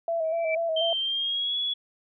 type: tone with vibrato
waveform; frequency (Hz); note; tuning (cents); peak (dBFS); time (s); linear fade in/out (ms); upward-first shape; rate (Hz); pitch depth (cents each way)
sine; 655; E5; -11; -24; 0.08-0.93; 2; square; 4.1; 39
type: tone with exponential growth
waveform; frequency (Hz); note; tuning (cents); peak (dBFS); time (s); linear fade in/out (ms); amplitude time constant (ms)
sine; 2325; D7; -18; -25; 0.24-0.55; 5; 67
type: tone with pitch glide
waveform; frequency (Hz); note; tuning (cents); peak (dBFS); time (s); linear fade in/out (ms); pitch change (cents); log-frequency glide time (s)
sine; 3136 to 3381; G7 to G#7; 0 to +30; -25; 0.76-1.74; 10; +130; 1-1.57
effects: none